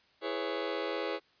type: chord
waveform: sawtooth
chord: C# minor seventh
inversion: first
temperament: just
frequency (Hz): 332.6 / 415.8 / 498.9 / 554.4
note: E4 / G#4 / B4 / C#5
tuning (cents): +16 / +2 / +17 / 0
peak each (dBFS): -35 / -33 / -34 / -34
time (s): 0.21-1.2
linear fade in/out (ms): 50
effects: white hiss -66 dBFS RMS until 1.4 s + resampled to 11025 Hz